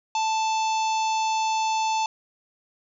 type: harmonic tone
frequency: 880 Hz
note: A5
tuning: in tune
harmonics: 1 / 3 / 4 / 5 / 6 / 7 / 8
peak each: -22 / -33 / -37 / -37 / -42 / -37 / -43 dBFS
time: 0.15-2.06 s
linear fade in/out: 2 ms
effects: none